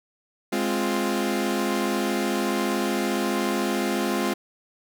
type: chord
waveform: sawtooth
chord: F minor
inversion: first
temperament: equal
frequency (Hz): 207.7 / 261.6 / 349.2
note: Ab3 / C4 / F4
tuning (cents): 0 / 0 / 0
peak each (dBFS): -23 / -24 / -23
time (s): 0.52-4.34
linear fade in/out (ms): 10
effects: none